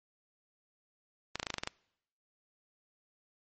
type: clicks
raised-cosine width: 0.2 ms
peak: -16 dBFS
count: 9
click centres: 1.356 / 1.398 / 1.43 / 1.468 / 1.503 / 1.541 / 1.583 / 1.635 / 1.674 s
effects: noise-tail reverb RT60 0.8 s tail -26 dB re dry + MP3 32 kbps